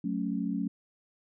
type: chord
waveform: sine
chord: F# minor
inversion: none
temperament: equal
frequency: 185 / 220 / 277.2 Hz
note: F#3 / A3 / C#4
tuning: 0 / 0 / 0 cents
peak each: -33 dBFS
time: 0.04-0.68 s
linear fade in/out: 5 ms
effects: none